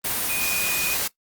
sine tone in noise, 2472 Hz, D#7, 12 cents flat, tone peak -25 dBFS, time 0.29-0.95 s, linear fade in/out 10 ms, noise white, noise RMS -25 dBFS, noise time 0.04-1.08 s, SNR -3 dB, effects noise-tail reverb RT60 0.1 s tail -17 dB re dry + Opus 32 kbps

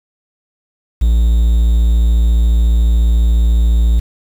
triangle tone with quantisation, 57.1 Hz, A#1, 35 cents flat, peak -6 dBFS, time 1.01-4 s, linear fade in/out 10 ms, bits 6, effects none

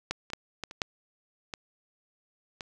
clicks, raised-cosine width 0.2 ms, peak -12 / -26 / -13 / -17 / -26 / -10 / -18 / -20 dBFS, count 8, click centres 0.11 / 0.302 / 0.334 / 0.637 / 0.711 / 0.818 / 1.538 / 2.608 s, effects none

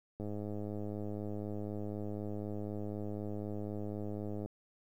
click train, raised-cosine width 2 ms, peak -28 dBFS, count 444, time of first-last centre 0.2-4.46 s, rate 104 Hz, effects 11-bit

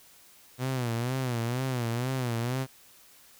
sawtooth tone with vibrato, 123.47 Hz, B2, in tune, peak -24 dBFS, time 0.58-2.67 s, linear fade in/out 50 ms, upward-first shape sine, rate 2.1 Hz, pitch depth 120 cents each way, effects white hiss -56 dBFS RMS until 3.39 s

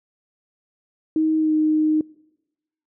sine tone with pitch glide, 314.8 to 309.4 Hz, D#4 to D#4, +20 to -10 cents, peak -16 dBFS, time 1.16-2.01 s, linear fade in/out 2 ms, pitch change -30 cents, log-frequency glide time 1.38-1.53 s, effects noise-tail reverb RT60 1.0 s tail -24 dB re dry

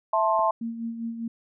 sine chord, A minor, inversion second, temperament just, 660 / 880 / 1056 Hz, E5 / A5 / C6, +2 / 0 / +16 cents, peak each -24 dBFS, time 0.13-0.51 s, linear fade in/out 5 ms
clicks, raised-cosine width 1 ms, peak -31 dBFS, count 2, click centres 0.391 / 0.395 s
sine tone with tremolo, 230 Hz, A#3, 23 cents flat, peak -27 dBFS, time 0.61-1.28 s, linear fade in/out 5 ms, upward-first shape sine, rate 5 Hz, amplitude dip 55%
effects none

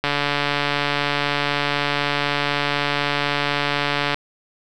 click train, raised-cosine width 0.3 ms, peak -4 dBFS, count 592, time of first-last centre 0.04-4.144 s, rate 144 Hz, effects none

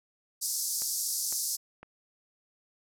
pink band-pass noise, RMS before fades -32 dBFS, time 0.41-1.57 s, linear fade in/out 20 ms, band 4900 to 14000 Hz, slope 48 dB/octave
click train, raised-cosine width 0.5 ms, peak -30 dBFS, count 3, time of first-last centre 0.82-1.83 s, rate 1.98 Hz
effects none

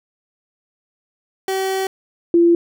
30% pulse / sine tone pair in turn, 382.6 / 341.3 Hz, G4 / F4, -42 / -40 cents, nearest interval major second, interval 198 cents, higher first, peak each -16 / -9 dBFS, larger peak second, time 1.48-1.87 / 2.34-2.55 s, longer first, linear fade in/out 2 ms, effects none

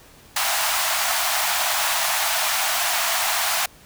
pink high-pass noise, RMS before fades -22 dBFS, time 0.36-3.66 s, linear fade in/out 5 ms, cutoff 640 Hz, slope 96 dB/octave, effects pink hiss -49 dBFS RMS until 3.85 s

